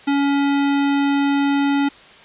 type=tone; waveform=square; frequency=281.3 Hz; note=C#4; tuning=26 cents sharp; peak=-16 dBFS; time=0.07-1.89 s; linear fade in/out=10 ms; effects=white hiss -44 dBFS RMS until 2.24 s + resampled to 8000 Hz